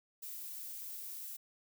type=noise; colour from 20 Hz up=violet; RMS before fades=-45 dBFS; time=0.22-1.37 s; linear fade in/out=10 ms; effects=none